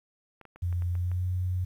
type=clicks; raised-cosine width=0.5 ms; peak=-34 dBFS; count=7; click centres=0.413 / 0.453 / 0.56 / 0.727 / 0.822 / 0.953 / 1.116 s
type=tone with pitch glide; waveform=sine; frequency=87.9 to 91 Hz; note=F2 to F#2; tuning=+12 to -28 cents; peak=-26 dBFS; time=0.62-1.65 s; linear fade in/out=10 ms; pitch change=+60 cents; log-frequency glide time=0.9-1.28 s
effects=10-bit